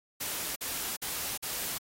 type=noise bursts; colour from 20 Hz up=white; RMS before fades=-35 dBFS; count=4; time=0.2-1.784 s; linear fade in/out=10 ms; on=360 ms; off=48 ms; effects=AAC 48 kbps